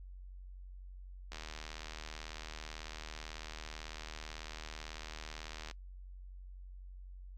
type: click train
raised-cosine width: 0.2 ms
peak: -27 dBFS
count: 344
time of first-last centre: 1.32-5.712 s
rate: 78.1 Hz
effects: noise-tail reverb RT60 0.1 s tail -23 dB re dry + added 46 Hz sine -47 dBFS peak until 7.37 s